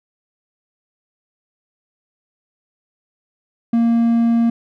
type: tone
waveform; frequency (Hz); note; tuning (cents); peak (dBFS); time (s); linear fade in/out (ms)
triangle; 232.2; A#3; -7; -10; 3.73-4.5; 5
effects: none